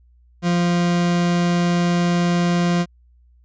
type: tone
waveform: 40% pulse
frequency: 174.2 Hz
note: F3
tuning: 4 cents flat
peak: -15 dBFS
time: 0.42-2.86 s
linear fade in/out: 50 ms
effects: added 60 Hz sine -50 dBFS peak until 3.44 s + resampled to 16000 Hz